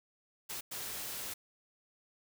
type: noise bursts at uneven times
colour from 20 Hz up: white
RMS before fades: -41 dBFS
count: 2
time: 0.49-0.61 / 0.71-1.34 s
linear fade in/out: 10 ms
effects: none